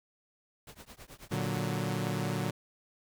pink noise with tremolo, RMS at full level -47 dBFS, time 0.67-1.66 s, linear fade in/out 2 ms, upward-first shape triangle, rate 9.3 Hz, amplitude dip 100%
sawtooth chord, Bb augmented, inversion none, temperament equal, 116.54 / 146.83 / 185 Hz, Bb2 / D3 / F#3, 0 / 0 / 0 cents, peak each -31 dBFS, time 1.31-2.51 s, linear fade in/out 10 ms
effects none

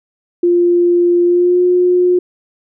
sine tone with pitch glide, 349.2 to 359 Hz, F4 to F4, 0 to +48 cents, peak -8 dBFS, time 0.43-2.19 s, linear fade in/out 5 ms, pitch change +48 cents, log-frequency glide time 1.24-1.61 s, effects none

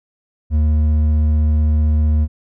sine tone with hard clipping, 76.3 Hz, D#2, 33 cents flat, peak -13 dBFS, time 0.5-2.28 s, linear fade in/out 50 ms, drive 5 dB, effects none

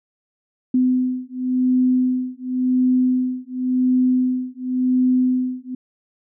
sine beating tone pair, 253.5 / 254.42 Hz, B3 / C4, +45 / -48 cents, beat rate 0.92 Hz, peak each -19 dBFS, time 0.74-5.75 s, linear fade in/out 5 ms, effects none

